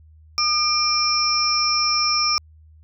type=tone cluster; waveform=sine; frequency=1215 / 2383 / 5280 / 5600 Hz; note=D#6 / D7 / E8 / F8; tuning=-42 / +25 / +2 / +4 cents; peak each=-23 / -27 / -20 / -24 dBFS; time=0.38-2.38 s; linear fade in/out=0 ms; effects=added 78 Hz sine -46 dBFS peak until 2.83 s